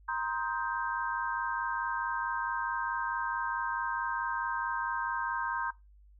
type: chord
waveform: sine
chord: C minor seventh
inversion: third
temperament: just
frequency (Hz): 941.9 / 1046.5 / 1255.8 / 1569.8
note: Bb5 / C6 / Eb6 / G6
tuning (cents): +18 / 0 / +16 / +2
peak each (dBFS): -34 / -37 / -40 / -35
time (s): 0.08-5.71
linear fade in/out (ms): 10
effects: noise-tail reverb RT60 0.2 s tail -19 dB re dry + added 50 Hz sine -55 dBFS peak until 6.19 s